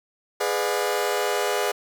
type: chord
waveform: sawtooth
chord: G# diminished seventh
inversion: none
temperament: just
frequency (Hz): 415.3 / 498.4 / 598 / 717.6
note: G#4 / B4 / D5 / F5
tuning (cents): 0 / +16 / +31 / +47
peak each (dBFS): -22 / -24 / -25 / -26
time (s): 0.4-1.72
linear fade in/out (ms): 10
effects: none